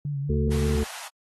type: tone with vibrato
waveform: sine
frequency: 142.1 Hz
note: C#3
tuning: 43 cents sharp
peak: -26 dBFS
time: 0.05-0.76 s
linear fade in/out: 2 ms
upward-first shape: sine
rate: 5.2 Hz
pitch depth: 48 cents each way
type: harmonic tone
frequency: 73.8 Hz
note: D2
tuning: 9 cents sharp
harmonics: 1 / 3 / 5 / 6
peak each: -24 / -28 / -33 / -30 dBFS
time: 0.29-0.84 s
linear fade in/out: 10 ms
type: high-pass noise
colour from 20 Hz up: pink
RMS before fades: -39 dBFS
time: 0.5-1.09 s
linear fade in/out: 20 ms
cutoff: 650 Hz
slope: 48 dB/octave
effects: AAC 32 kbps